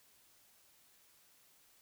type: silence
effects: white hiss -67 dBFS RMS until 1.81 s